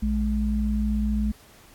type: tone pair together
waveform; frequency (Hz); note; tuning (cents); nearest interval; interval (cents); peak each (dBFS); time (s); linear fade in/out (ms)
sine; 59.29 / 211.3; A#1 / G#3; +30 / +30; octave + minor seventh; 2200; -24; 0.02-1.32; 10
effects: pink hiss -53 dBFS RMS until 1.74 s + AAC 64 kbps